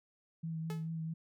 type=tone with vibrato; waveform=sine; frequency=162 Hz; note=E3; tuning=30 cents flat; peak=-36 dBFS; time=0.43-1.14 s; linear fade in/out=10 ms; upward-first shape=triangle; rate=4.6 Hz; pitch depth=25 cents each way
type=tone with exponential decay; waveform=sawtooth; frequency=430 Hz; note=A4; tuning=40 cents flat; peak=-36 dBFS; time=0.7-0.89 s; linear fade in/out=1 ms; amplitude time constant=40 ms
effects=none